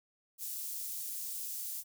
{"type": "high-pass noise", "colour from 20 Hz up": "white", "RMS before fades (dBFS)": -40, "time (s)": [0.38, 1.84], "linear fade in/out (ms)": 50, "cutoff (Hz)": 7100, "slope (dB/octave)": 12, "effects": []}